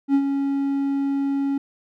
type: tone with ADSR envelope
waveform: triangle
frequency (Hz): 277.2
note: C#4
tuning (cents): 0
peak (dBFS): -11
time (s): 0.08-1.58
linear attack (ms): 63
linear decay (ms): 70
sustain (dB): -7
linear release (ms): 5
effects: none